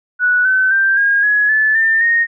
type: tone with pitch steps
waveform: sine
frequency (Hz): 1474 / 1523.3 / 1574.3 / 1627 / 1681.5 / 1737.8 / 1795.9 / 1856.1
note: F#6 / F#6 / G6 / G#6 / G#6 / A6 / A6 / A#6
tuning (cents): -7 / +50 / +7 / -36 / +21 / -22 / +35 / -8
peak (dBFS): -10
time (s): 0.19-2.27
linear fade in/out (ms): 50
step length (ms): 260
effects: none